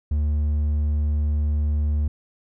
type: tone with hard clipping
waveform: sine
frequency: 75 Hz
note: D2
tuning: 37 cents sharp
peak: -20 dBFS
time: 0.11-2.08 s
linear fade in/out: 5 ms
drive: 3 dB
effects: none